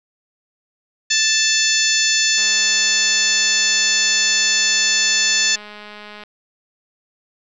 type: harmonic tone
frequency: 880 Hz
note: A5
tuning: in tune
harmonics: 2 / 3 / 4 / 5 / 6 / 7 / 8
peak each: -22 / -22 / -22 / -22 / -22 / -22 / -22 dBFS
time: 1.1-5.56 s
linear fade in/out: 10 ms
type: click train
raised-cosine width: 0.3 ms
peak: -21 dBFS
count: 807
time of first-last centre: 2.38-6.236 s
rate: 209 Hz
effects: none